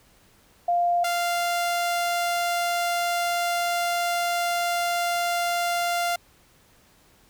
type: tone pair in turn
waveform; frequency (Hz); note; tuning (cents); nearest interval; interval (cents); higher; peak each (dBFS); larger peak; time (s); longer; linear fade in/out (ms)
sine / sawtooth; 698.5 / 695.6; F5 / F5; 0 / -7; unison; 7; first; -19; neither; 0.68-1.04 / 1.04-6.16; second; 5
effects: pink hiss -58 dBFS RMS until 7.29 s